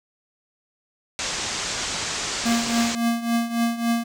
white low-pass noise, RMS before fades -28 dBFS, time 1.19-2.95 s, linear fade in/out 0 ms, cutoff 7700 Hz, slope 48 dB/octave
square tone with tremolo, 233.1 Hz, A#3, in tune, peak -18 dBFS, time 2.45-4.04 s, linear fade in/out 10 ms, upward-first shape triangle, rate 3.6 Hz, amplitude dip 80%
effects none

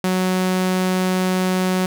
sawtooth tone, 185 Hz, F#3, in tune, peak -13 dBFS, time 0.04-1.86 s, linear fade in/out 2 ms, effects none

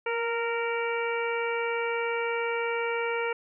harmonic tone with a mistuned harmonic, 462.9 Hz, A#4, 12 cents flat, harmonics 1 / 2 / 3 / 4 / 5 / 6, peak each -29 / -34 / -35 / -39 / -34 / -41 dBFS, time 0.06-3.33 s, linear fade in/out 5 ms, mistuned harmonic 1, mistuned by +21 cents, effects none

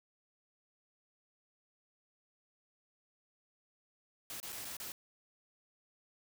white noise with dropouts, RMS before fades -44 dBFS, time 4.3-4.92 s, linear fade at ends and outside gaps 1 ms, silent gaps 4.401-4.429 / 4.523-4.527 / 4.647-4.651 / 4.768-4.8 s, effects none

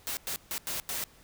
white noise bursts at uneven times, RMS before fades -34 dBFS, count 5, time 0.07-0.17 / 0.27-0.36 / 0.51-0.58 / 0.67-0.8 / 0.89-1.04 s, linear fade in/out 0 ms, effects pink hiss -58 dBFS RMS until 1.23 s

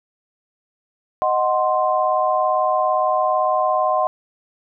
sine chord, C diminished, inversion first, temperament equal, 622.3 / 740 / 1046.5 Hz, Eb5 / Gb5 / C6, 0 / 0 / 0 cents, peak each -20 dBFS, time 1.22-4.07 s, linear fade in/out 0 ms, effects none

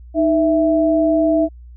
sine tone pair together, 311.1 / 659.3 Hz, D#4 / E5, 0 / 0 cents, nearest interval octave + minor second, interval 1300 cents, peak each -15 dBFS, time 0.14-1.49 s, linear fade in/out 50 ms, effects added 60 Hz sine -36 dBFS peak until 1.76 s

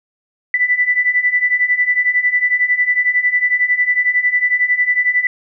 sine beating tone pair, 1975.5 / 1986.5 Hz, B6 / B6, 0 / +10 cents, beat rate 11 Hz, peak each -17 / -14 dBFS, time 0.54-5.27 s, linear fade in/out 2 ms, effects none

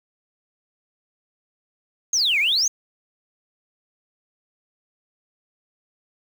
sine exponential two-way sweep, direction down then up, 6680 to 2093 to 6680 Hz, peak -16 dBFS, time 2.13-2.68 s, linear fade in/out 5 ms, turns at 2.39 s, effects tanh soft clip ceiling -13 dBFS + 7-bit

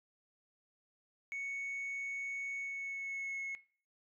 sine tone with pitch glide, 2219 to 2183 Hz, C#7 to C#7, +1 to -27 cents, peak -36 dBFS, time 1.32-3.55 s, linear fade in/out 0 ms, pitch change -28 cents, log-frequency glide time 2.58-3.42 s, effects noise-tail reverb RT60 0.4 s tail -18 dB re dry + tanh soft clip ceiling -36 dBFS

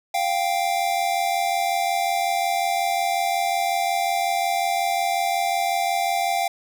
square tone pair together, 698.5 / 784 Hz, F5 / G5, 0 / 0 cents, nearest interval major second, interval 200 cents, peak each -24 dBFS, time 0.14-6.48 s, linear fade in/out 5 ms, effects none

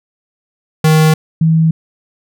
square / sine tone pair in turn, 156.7 / 161.38 Hz, D#3 / E3, +13 / -36 cents, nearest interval minor second, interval 51 cents, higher second, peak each -7 dBFS, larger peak neither, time 0.84-1.14 / 1.41-1.71 s, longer neither, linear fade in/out 5 ms, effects none

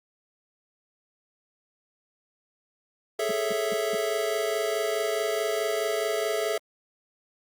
square chord, A major seventh, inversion third, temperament equal, 415.3 / 440 / 554.4 / 659.3 Hz, G#4 / A4 / C#5 / E5, 0 / 0 / 0 / 0 cents, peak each -32 / -31 / -36 / -30 dBFS, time 3.19-6.58 s, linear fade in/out 5 ms
triangle tone bursts, 206.4 Hz, G#3, 10 cents flat, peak -31 dBFS, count 4, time 3.29-3.952 s, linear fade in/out 5 ms, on 23 ms, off 190 ms
effects Opus 48 kbps

